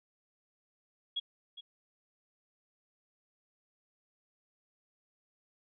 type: tone with echo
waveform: sine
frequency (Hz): 3322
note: G#7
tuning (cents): 0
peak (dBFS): -31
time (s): 1.16-1.2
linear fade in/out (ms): 10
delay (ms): 410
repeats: 1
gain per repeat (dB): -13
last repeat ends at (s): 1.61
effects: none